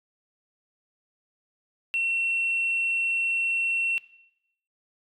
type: tone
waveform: sine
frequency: 2715 Hz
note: F7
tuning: 50 cents flat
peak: -22 dBFS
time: 1.94-3.98 s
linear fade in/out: 0 ms
effects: noise-tail reverb RT60 0.8 s tail -19 dB re dry + tanh soft clip ceiling -19 dBFS